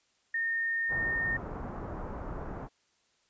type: tone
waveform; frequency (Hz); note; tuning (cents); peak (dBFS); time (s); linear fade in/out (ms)
sine; 1831; A#6; -32; -28; 0.34-1.37; 5
type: low-pass noise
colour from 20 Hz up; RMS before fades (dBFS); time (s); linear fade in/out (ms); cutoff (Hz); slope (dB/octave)
pink; -39; 0.88-2.69; 50; 1300; 24
effects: white hiss -71 dBFS RMS until 3.29 s + resampled to 16000 Hz